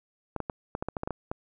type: clicks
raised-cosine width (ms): 1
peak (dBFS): -17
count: 11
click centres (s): 0.363 / 0.403 / 0.498 / 0.751 / 0.825 / 0.886 / 0.968 / 1.034 / 1.075 / 1.107 / 1.315
effects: none